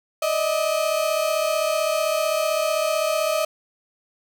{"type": "tone pair together", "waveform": "35% pulse", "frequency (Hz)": [600.3, 636], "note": ["D5", "D#5"], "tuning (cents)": [38, 38], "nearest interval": "minor second", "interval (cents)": 100, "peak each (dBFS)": [-23, -20], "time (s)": [0.22, 3.45], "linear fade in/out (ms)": 5, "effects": []}